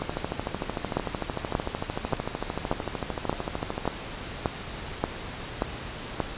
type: two click trains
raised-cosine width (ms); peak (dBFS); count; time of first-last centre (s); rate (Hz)
1; -9 / -14; 10 / 52; 0.97-6.203 / 0.02-3.855; 1.72 / 13.3
effects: pink hiss -37 dBFS RMS until 6.37 s + resampled to 8000 Hz